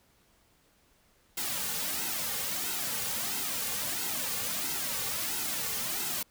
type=noise with flanger; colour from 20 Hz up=white; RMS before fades=-33 dBFS; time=1.37-6.23 s; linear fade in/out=5 ms; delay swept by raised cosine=1.7 to 3.1 ms; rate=1.5 Hz; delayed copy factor=-0.7; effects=pink hiss -66 dBFS RMS until 6.3 s